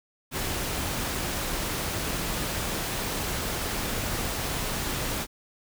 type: noise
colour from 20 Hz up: pink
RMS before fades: -30 dBFS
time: 0.31-5.27 s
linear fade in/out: 50 ms
effects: none